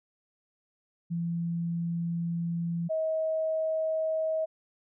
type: tone pair in turn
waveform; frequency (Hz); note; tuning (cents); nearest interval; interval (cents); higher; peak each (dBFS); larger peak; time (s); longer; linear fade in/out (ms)
sine; 169.4 / 636.3; E3 / D#5; +48 / +39; octave + major seventh; 2291; second; -28 / -26; second; 1.1-2.89 / 2.89-4.46; first; 20
effects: none